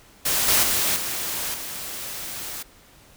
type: noise with level steps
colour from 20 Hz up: white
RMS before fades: -22 / -18 / -22 / -28 / -33 dBFS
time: 0.25-2.63 s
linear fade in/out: 10 ms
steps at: 0.48 / 0.63 / 0.96 / 1.54 s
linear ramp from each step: 2 ms
effects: pink hiss -52 dBFS RMS until 3.16 s